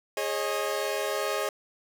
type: chord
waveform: sawtooth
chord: Ab suspended fourth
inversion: none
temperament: equal with one note detuned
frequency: 415.3 / 544.8 / 622.3 Hz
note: Ab4 / Db5 / Eb5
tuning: 0 / -30 / 0 cents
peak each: -28 dBFS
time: 0.17-1.49 s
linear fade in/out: 2 ms
effects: none